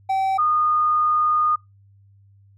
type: tone pair in turn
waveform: triangle / sine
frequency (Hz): 770 / 1226.2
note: G5 / D#6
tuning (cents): -31 / -26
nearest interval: minor sixth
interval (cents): 805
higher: second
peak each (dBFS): -16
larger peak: neither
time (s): 0.09-0.38 / 0.38-1.56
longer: second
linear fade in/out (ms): 10
effects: noise-tail reverb RT60 0.2 s tail -23 dB re dry + added 99 Hz sine -50 dBFS peak until 2.57 s